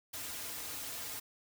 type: noise with comb filter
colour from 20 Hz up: white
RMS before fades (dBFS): -42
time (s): 0.13-1.2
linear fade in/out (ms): 10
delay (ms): 5.3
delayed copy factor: -0.75
effects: none